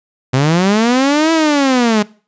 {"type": "linear two-way sweep", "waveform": "sawtooth", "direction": "up then down", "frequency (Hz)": [124.6, 329.6, 204.8], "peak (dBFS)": -6, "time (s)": [0.33, 2.03], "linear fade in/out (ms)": 10, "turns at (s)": 1.32, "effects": ["noise-tail reverb RT60 0.4 s tail -22 dB re dry", "resampled to 16000 Hz"]}